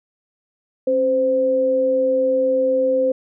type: tone pair together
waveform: sine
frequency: 269.8 / 518 Hz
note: C#4 / C5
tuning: -47 / -17 cents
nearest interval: major seventh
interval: 1130 cents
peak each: -25 / -15 dBFS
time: 0.87-3.12 s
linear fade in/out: 5 ms
effects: none